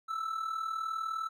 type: tone with amplitude modulation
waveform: triangle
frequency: 1318.5 Hz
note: E6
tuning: in tune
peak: -28 dBFS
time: 0.08-1.29 s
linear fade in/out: 20 ms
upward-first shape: sine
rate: 39.9 Hz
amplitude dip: 65%
effects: none